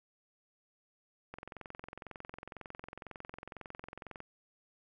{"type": "click train", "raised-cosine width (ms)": 0.5, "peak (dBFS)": -29, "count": 64, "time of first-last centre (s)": [1.34, 4.204], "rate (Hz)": 22, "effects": []}